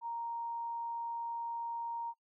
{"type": "tone", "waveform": "sine", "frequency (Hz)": 932.3, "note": "A#5", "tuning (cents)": 0, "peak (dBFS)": -36, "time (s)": [0.01, 2.14], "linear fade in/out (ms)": 50, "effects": ["noise-tail reverb RT60 0.1 s tail -23 dB re dry"]}